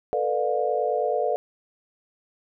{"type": "chord", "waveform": "sine", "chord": "B half-diminished seventh", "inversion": "third", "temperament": "just", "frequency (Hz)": [444.5, 493.9, 592.7, 711.2], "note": ["A4", "B4", "D5", "F5"], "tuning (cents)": [18, 0, 16, 31], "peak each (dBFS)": -27, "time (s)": [0.13, 1.36], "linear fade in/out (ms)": 0, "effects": []}